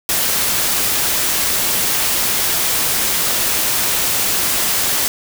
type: noise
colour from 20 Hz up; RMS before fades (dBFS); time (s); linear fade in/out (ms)
white; -17; 0.09-5.08; 0
effects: none